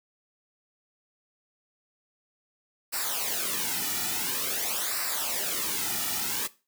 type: noise with flanger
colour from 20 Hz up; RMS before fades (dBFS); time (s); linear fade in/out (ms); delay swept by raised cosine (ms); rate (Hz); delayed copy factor
white; -30; 2.92-6.48; 20; 0.3 to 1.9; 0.48; -0.75
effects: noise-tail reverb RT60 0.3 s tail -18 dB re dry